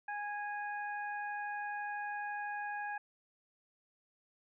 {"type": "harmonic tone", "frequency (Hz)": 826, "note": "G#5", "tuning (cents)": -10, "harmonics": [1, 2, 3], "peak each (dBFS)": [-39, -41, -51], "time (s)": [0.08, 2.98], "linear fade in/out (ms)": 5, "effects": []}